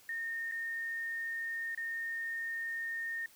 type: tone with dropouts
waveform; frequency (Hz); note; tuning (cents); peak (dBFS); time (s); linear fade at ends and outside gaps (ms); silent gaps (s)
sine; 1833; A#6; -30; -35; 0.09-3.26; 2; 0.514-0.52 / 1.749-1.775
effects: white hiss -61 dBFS RMS until 3.35 s